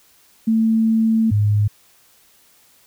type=tone pair in turn; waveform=sine; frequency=223.2 / 104.22 Hz; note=A3 / G#2; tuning=+25 / +7 cents; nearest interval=octave + minor second; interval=1318 cents; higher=first; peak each=-13 dBFS; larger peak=neither; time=0.47-1.31 / 1.31-1.68 s; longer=first; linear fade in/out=10 ms; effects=white hiss -54 dBFS RMS until 2.86 s